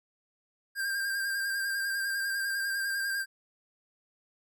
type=tone with vibrato; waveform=square; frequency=1593 Hz; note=G6; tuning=27 cents sharp; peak=-30 dBFS; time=0.75-3.26 s; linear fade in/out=50 ms; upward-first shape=square; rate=10 Hz; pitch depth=23 cents each way; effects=none